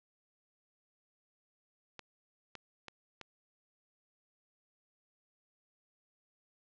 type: clicks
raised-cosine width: 0.2 ms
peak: -27 dBFS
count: 4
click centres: 1.993 / 2.553 / 2.883 / 3.213 s
effects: low-pass 5000 Hz 12 dB/octave